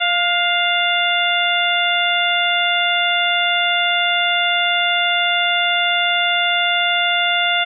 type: harmonic tone with a mistuned harmonic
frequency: 698.5 Hz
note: F5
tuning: in tune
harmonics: 1 / 2 / 3 / 4 / 5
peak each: -21 / -21 / -21 / -21 / -21 dBFS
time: 0-7.65 s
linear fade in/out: 20 ms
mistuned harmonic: 2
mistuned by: +28 cents
effects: none